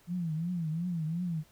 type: tone with vibrato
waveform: sine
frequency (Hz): 167.2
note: E3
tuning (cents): +25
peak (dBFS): -30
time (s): 0.07-1.44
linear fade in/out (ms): 50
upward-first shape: triangle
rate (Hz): 2.8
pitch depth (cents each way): 160
effects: pink hiss -63 dBFS RMS until 1.51 s